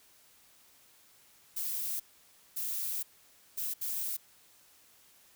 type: noise bursts at uneven times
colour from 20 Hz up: violet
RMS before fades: -35 dBFS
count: 4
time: 1.56-2 / 2.56-3.03 / 3.57-3.74 / 3.81-4.17 s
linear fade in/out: 10 ms
effects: white hiss -62 dBFS RMS until 5.35 s